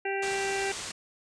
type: harmonic tone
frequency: 392 Hz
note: G4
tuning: in tune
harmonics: 1 / 2 / 4 / 5 / 6 / 7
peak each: -31 / -34 / -37 / -38 / -39 / -39 dBFS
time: 0.05-0.72 s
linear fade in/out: 5 ms
type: low-pass noise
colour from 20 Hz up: white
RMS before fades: -38 dBFS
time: 0.22-0.92 s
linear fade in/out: 10 ms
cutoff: 8700 Hz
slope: 48 dB/octave
effects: none